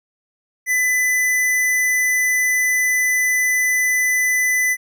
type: tone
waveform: square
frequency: 2003 Hz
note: B6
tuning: 24 cents sharp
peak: -16 dBFS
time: 0.66-4.77 s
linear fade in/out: 50 ms
effects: none